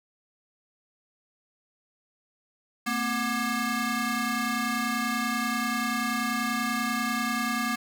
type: ring-modulated tone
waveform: 20% pulse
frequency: 480.1 Hz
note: B4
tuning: 49 cents flat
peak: -18 dBFS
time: 2.86-7.76 s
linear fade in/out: 10 ms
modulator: 705 Hz
effects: none